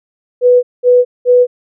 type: tone bursts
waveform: sine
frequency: 493.9 Hz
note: B4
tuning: in tune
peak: -4 dBFS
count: 3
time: 0.41-1.47 s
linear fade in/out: 50 ms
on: 220 ms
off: 200 ms
effects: none